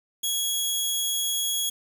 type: tone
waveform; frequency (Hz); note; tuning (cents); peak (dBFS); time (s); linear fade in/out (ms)
15% pulse; 3329; G#7; +3; -17; 0.23-1.7; 10
effects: 8-bit